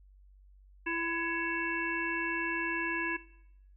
harmonic tone with a mistuned harmonic, 334.3 Hz, E4, 24 cents sharp, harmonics 1 / 3 / 5 / 7 / 8, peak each -36 / -39 / -35 / -40 / -37 dBFS, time 0.86-3.17 s, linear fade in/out 10 ms, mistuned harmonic 7, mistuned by -91 cents, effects noise-tail reverb RT60 0.8 s tail -20 dB re dry + added 48 Hz sine -55 dBFS peak until 3.76 s

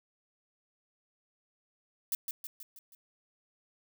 violet noise with echo, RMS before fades -31 dBFS, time 2.12-2.15 s, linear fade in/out 2 ms, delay 160 ms, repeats 5, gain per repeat -5 dB, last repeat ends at 2.95 s, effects none

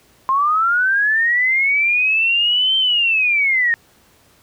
sine linear two-way sweep, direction up then down, 1046.5 to 3130 to 1825 Hz, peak -13 dBFS, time 0.29-3.74 s, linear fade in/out 0 ms, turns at 2.77 s, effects pink hiss -53 dBFS RMS until 4.42 s + high-pass 60 Hz 12 dB/octave

